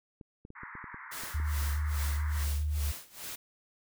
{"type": "clicks", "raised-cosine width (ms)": 3, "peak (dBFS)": -34, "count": 9, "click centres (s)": [0.212, 0.451, 0.504, 0.634, 0.753, 0.842, 0.944, 1.236, 1.4]}
{"type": "band-pass noise", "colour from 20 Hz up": "white", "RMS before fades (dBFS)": -46, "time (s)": [0.55, 2.45], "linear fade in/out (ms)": 10, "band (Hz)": [900, 2100], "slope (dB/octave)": 96}
{"type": "noise with tremolo", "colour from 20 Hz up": "white", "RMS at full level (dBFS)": -40, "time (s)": [1.11, 3.36], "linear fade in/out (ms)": 10, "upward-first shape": "sine", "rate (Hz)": 2.4, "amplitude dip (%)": 90}
{"type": "tone with vibrato", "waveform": "sine", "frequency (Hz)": 74, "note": "D2", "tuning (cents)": 14, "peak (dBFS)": -28, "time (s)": [1.34, 2.92], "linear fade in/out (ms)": 10, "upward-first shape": "square", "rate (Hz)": 2.4, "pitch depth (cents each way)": 32}
{"effects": []}